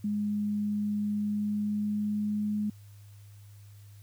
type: tone with pitch glide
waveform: sine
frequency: 207.7 to 209.6 Hz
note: G#3 to G#3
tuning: 0 to +16 cents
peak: -27 dBFS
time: 0.04-2.7 s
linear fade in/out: 5 ms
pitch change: +16 cents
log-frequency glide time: 1.08-2.56 s
effects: added 102 Hz sine -48 dBFS peak until 4.02 s + white hiss -63 dBFS RMS until 4.02 s